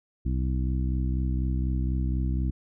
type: harmonic tone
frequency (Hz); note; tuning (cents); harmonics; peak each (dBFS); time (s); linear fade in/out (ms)
64.1; C2; -35; 1 / 2 / 3 / 4 / 5; -25 / -31 / -35 / -37 / -39; 0.25-2.51; 10
effects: none